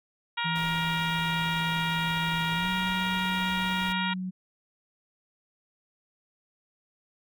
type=harmonic tone; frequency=471.5 Hz; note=A#4; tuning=20 cents sharp; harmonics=2 / 3 / 4 / 5 / 6 / 7 / 8; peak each=-32 / -34 / -35 / -36 / -37 / -37 / -38 dBFS; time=0.37-4.14 s; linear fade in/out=10 ms
type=tone with pitch glide; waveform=sine; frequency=164.81 to 184.99 Hz; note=E3 to F#3; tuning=0 to 0 cents; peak=-30 dBFS; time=0.44-4.31 s; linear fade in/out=20 ms; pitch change=+200 cents; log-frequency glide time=2.54-2.68 s
type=noise; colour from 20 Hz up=pink; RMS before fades=-43 dBFS; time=0.55-3.93 s; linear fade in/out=10 ms
effects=none